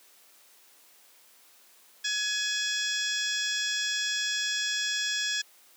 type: harmonic tone with a mistuned harmonic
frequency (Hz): 841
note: G#5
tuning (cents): +22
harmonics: 2 / 3 / 4 / 5 / 6 / 7 / 8 / 9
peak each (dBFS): -32 / -39 / -32 / -43 / -35 / -36 / -41 / -40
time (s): 2.04-5.42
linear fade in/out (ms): 10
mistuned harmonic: 7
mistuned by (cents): -73
effects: white hiss -58 dBFS RMS until 5.76 s + high-pass 300 Hz 12 dB/octave